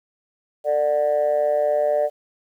sine tone with amplitude modulation, 593 Hz, D5, 17 cents sharp, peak -12 dBFS, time 0.64-2.1 s, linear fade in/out 50 ms, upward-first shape sine, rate 144 Hz, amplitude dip 85%, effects tanh soft clip ceiling -11 dBFS + 9-bit

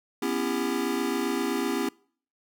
square chord, C# half-diminished seventh, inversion third, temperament just, 249.5 / 277.2 / 332.6 / 399.1 Hz, B3 / C#4 / E4 / G4, +18 / 0 / +16 / +31 cents, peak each -32 dBFS, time 0.22-1.89 s, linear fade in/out 5 ms, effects noise-tail reverb RT60 0.5 s tail -25 dB re dry

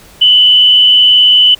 sine tone with frequency modulation, 2993 Hz, F#7, 19 cents sharp, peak -3 dBFS, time 0.21-1.55 s, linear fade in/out 10 ms, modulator 119 Hz, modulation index 0.45, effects pink hiss -39 dBFS RMS until 1.59 s

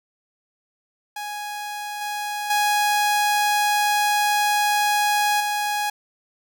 sawtooth tone with level steps, 830.6 Hz, G#5, in tune, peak -25 / -22 / -14 / -18 dBFS, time 1.16-5.9 s, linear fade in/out 5 ms, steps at 2.01 / 2.5 / 5.4 s, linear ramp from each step 5 ms, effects none

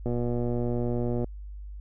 click train, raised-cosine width 2 ms, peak -17 dBFS, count 143, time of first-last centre 0.06-1.243 s, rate 120 Hz, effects added 50 Hz sine -37 dBFS peak until 1.8 s

